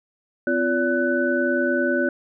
sine tone cluster, 255.8 / 345.7 / 573 / 1497 Hz, C4 / F4 / D5 / F#6, -39 / -18 / -43 / +20 cents, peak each -24 dBFS, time 0.47-2.09 s, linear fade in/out 2 ms, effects none

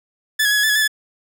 sawtooth tone with pitch steps, 1739 / 1666 / 1695 / 1676 / 1748 / 1685 / 1747 / 1717 Hz, A6 / G#6 / G#6 / G#6 / A6 / G#6 / A6 / A6, -21 / +5 / +35 / +15 / -12 / +25 / -13 / -43 cents, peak -11 dBFS, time 0.39-0.878 s, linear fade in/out 10 ms, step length 61 ms, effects none

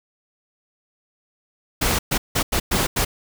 pink noise bursts at uneven times, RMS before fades -20 dBFS, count 6, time 1.81-1.99 / 2.11-2.18 / 2.35-2.43 / 2.52-2.6 / 2.71-2.87 / 2.96-3.05 s, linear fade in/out 10 ms, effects none

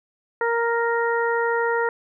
harmonic tone, 466.2 Hz, A#4, in tune, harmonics 1 / 2 / 3 / 4, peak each -22 / -25 / -27 / -28 dBFS, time 0.41-1.89 s, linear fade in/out 2 ms, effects none

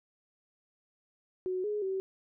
sine tone with pitch steps, 369.6 / 418.5 / 382.4 Hz, F#4 / G#4 / G4, -2 / +13 / -43 cents, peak -30 dBFS, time 1.46-2 s, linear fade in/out 0 ms, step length 180 ms, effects none

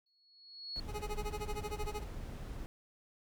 sine tone with exponential growth, 4351 Hz, C#8, 33 cents flat, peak -36 dBFS, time 0.06-0.8 s, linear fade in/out 5 ms, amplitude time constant 160 ms
brown noise, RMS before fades -42 dBFS, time 0.76-2.66 s, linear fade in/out 0 ms
25% pulse tone with tremolo, 419.3 Hz, G#4, 17 cents sharp, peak -33 dBFS, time 0.87-2.05 s, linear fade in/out 50 ms, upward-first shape sine, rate 13 Hz, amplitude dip 100%
effects none

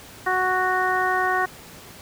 harmonic tone, 370 Hz, F#4, in tune, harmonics 1 / 2 / 3 / 4 / 5, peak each -28 / -24 / -25 / -26 / -26 dBFS, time 0.26-1.46 s, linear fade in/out 10 ms, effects pink hiss -43 dBFS RMS until 2.01 s + high-pass 60 Hz 12 dB/octave

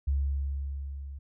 sine tone with level ramp, 69.4 Hz, C#2, 3 cents sharp, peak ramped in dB -23 to -38 dBFS, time 0.07-1.19 s, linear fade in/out 10 ms, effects none

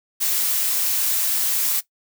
blue noise, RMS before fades -21 dBFS, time 0.2-1.81 s, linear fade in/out 20 ms, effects noise-tail reverb RT60 0.1 s tail -17 dB re dry

